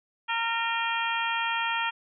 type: harmonic tone with a mistuned harmonic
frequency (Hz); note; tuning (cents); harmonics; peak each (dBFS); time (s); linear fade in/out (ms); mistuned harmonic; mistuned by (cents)
460; A#4; -23; 2 / 3 / 4 / 5 / 6 / 7; -30 / -32 / -33 / -34 / -35 / -35; 0.28-1.91; 20; 5; +75
effects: none